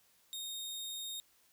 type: tone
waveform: sawtooth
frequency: 3704 Hz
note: A#7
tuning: 12 cents flat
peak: -37 dBFS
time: 0.33-1.2 s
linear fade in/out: 0 ms
effects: white hiss -69 dBFS RMS until 1.52 s